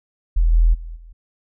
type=tone with level steps; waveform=sine; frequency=41.2 Hz; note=E1; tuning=in tune; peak=-12 / -10 / -29 / -38 dBFS; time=0.36-1.13 s; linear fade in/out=10 ms; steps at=0.52 / 0.73 / 0.95 s; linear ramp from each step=20 ms; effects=none